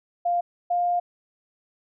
sine tone pair in turn, 699 / 704.3 Hz, F5 / F5, +1 / +14 cents, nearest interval unison, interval 13 cents, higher second, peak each -20 dBFS, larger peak neither, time 0.25-0.41 / 0.7-1 s, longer second, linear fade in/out 10 ms, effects none

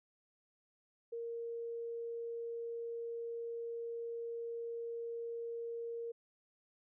sine tone, 465.4 Hz, A#4, 3 cents flat, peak -39 dBFS, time 1.12-6.12 s, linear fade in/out 10 ms, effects none

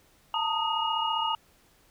sine tone cluster, 885 / 920 / 1245 / 2870 Hz, A5 / A#5 / D#6 / F7, +10 / -23 / +1 / +47 cents, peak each -31 dBFS, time 0.34-1.35 s, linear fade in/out 2 ms, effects pink hiss -62 dBFS RMS until 1.9 s

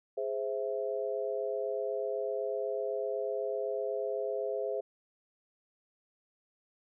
sine chord, Ab augmented, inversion none, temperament equal, 415.3 / 523.3 / 659.3 Hz, Ab4 / C5 / E5, 0 / 0 / 0 cents, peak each -35 / -35 / -37 dBFS, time 0.17-4.81 s, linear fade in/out 10 ms, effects none

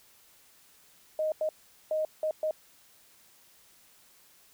sine tone bursts at uneven times, 622.3 Hz, D#5, in tune, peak -26 dBFS, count 5, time 1.19-1.32 / 1.41-1.49 / 1.91-2.05 / 2.23-2.31 / 2.43-2.51 s, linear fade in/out 2 ms, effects white hiss -60 dBFS RMS until 4.53 s

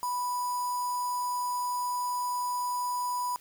square tone with notch filter, 987 Hz, B5, 1 cent flat, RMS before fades -31 dBFS, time 0.03-3.36 s, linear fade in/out 0 ms, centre 3000 Hz, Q 0.72, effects white hiss -57 dBFS RMS until 3.4 s

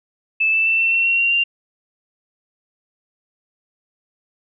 sine tone with pitch steps, 2626 / 2647 / 2669 / 2690 / 2712 / 2734 / 2757 / 2779 Hz, E7 / E7 / E7 / E7 / E7 / F7 / F7 / F7, -7 / +7 / +21 / +34 / +49 / -37 / -23 / -9 cents, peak -14 dBFS, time 0.4-1.44 s, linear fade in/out 10 ms, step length 130 ms, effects none

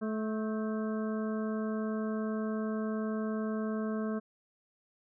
harmonic tone with a mistuned harmonic, 217.3 Hz, A3, 21 cents flat, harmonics 1 / 2 / 3 / 5 / 6 / 7, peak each -32 / -38 / -42 / -46 / -48 / -49 dBFS, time 0.01-4.2 s, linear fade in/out 20 ms, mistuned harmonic 7, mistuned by +46 cents, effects none

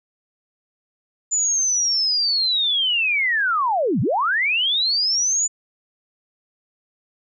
sine linear two-way sweep, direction down then up, 7060 to 101.7 to 7060 Hz, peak -17 dBFS, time 1.31-5.48 s, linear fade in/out 20 ms, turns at 4.01 s, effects none

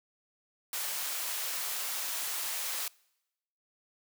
white high-pass noise, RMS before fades -35 dBFS, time 0.73-2.88 s, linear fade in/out 2 ms, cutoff 640 Hz, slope 12 dB/octave, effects noise-tail reverb RT60 0.9 s tail -25 dB re dry

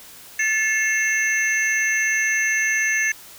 sine tone cluster, 1742 / 2158 / 2679 / 6240 Hz, A6 / C#7 / E7 / G8, -18 / -47 / +27 / -9 cents, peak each -20 / -22 / -28 / -26 dBFS, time 0.39-3.12 s, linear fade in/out 5 ms, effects tanh soft clip ceiling -10 dBFS + white hiss -43 dBFS RMS until 3.38 s

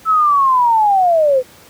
sine linear sweep, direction down, 1318.5 to 493.9 Hz, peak -9 dBFS, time 0.05-1.43 s, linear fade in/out 50 ms, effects pink hiss -43 dBFS RMS until 1.69 s + high-pass 80 Hz 12 dB/octave

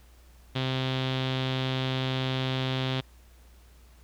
sawtooth tone with low-pass filter, 130.81 Hz, C3, in tune, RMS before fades -29 dBFS, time 0.55-3.01 s, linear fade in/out 10 ms, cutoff 3500 Hz, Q 4.9, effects added 60 Hz sine -52 dBFS peak until 4.03 s + pink hiss -61 dBFS RMS until 4.03 s

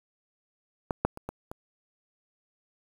clicks, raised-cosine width 1 ms, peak -13 / -8 / -26 / -20 / -24 dBFS, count 5, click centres 0.908 / 1.05 / 1.174 / 1.29 / 1.515 s, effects 7-bit

